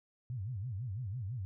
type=tone with vibrato; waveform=sine; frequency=110.3 Hz; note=A2; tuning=5 cents sharp; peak=-36 dBFS; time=0.3-1.45 s; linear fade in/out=0 ms; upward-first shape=sine; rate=6 Hz; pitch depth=300 cents each way; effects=none